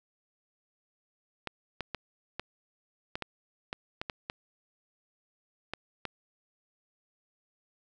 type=clicks; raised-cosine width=0.3 ms; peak=-18 dBFS; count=12; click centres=1.473 / 1.807 / 1.947 / 2.396 / 3.155 / 3.223 / 3.729 / 4.015 / 4.098 / 4.299 / 5.736 / 6.053 s; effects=none